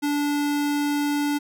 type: tone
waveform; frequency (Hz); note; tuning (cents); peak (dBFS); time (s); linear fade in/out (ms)
square; 290.6; D4; -18; -22; 0.02-1.39; 20
effects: none